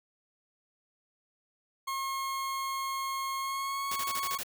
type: tone with pitch glide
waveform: 40% pulse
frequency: 1080 to 1104.6 Hz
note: C#6 to C#6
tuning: -45 to -6 cents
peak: -31 dBFS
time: 1.87-4.38 s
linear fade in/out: 10 ms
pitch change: +39 cents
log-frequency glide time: 3.4-3.88 s
type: noise bursts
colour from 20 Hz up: white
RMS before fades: -36 dBFS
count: 7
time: 3.91-4.434 s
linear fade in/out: 5 ms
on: 50 ms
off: 29 ms
effects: none